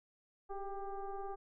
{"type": "tone with frequency modulation", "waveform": "sine", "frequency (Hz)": 390.5, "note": "G4", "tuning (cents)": -7, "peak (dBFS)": -39, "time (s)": [0.49, 1.36], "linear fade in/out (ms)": 20, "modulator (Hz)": 400, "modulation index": 1.5, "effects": []}